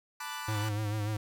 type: chord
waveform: sawtooth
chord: B minor seventh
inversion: third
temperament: equal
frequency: 880 / 987.8 / 1174.7 / 1480 Hz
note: A5 / B5 / D6 / F#6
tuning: 0 / 0 / 0 / 0 cents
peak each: -39 dBFS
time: 0.2-0.69 s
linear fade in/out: 5 ms
type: tone with vibrato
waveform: square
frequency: 105.8 Hz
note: G#2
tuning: 33 cents sharp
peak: -31 dBFS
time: 0.48-1.17 s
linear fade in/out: 5 ms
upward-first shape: sine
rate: 6.8 Hz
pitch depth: 52 cents each way
effects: none